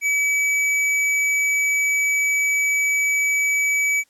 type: tone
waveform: square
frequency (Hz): 2287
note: D7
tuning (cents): -47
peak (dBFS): -18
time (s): 0.01-4.04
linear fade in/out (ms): 50
effects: white hiss -62 dBFS RMS until 4.09 s + low-pass 11000 Hz 12 dB/octave